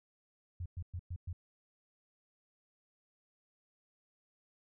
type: tone bursts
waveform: sine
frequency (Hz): 88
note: F2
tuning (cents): +14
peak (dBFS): -37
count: 5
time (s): 0.6-1.33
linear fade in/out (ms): 5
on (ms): 58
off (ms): 110
effects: none